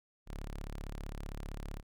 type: tone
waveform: sawtooth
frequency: 35.43 Hz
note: C#1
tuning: 39 cents sharp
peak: -36 dBFS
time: 0.26-1.83 s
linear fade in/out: 50 ms
effects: none